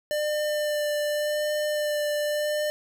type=tone with vibrato; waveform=square; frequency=597 Hz; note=D5; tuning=28 cents sharp; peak=-25 dBFS; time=0.11-2.7 s; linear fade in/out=0 ms; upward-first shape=sine; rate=0.87 Hz; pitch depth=13 cents each way; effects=11-bit